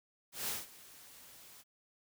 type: noise with ADSR envelope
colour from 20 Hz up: white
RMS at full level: -36 dBFS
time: 0.32-1.64 s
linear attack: 160 ms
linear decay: 180 ms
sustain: -20 dB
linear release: 42 ms
effects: none